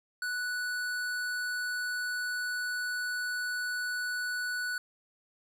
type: tone with hard clipping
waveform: triangle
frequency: 1480 Hz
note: F#6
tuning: in tune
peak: -33 dBFS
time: 0.22-4.78 s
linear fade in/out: 2 ms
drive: 18 dB
effects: none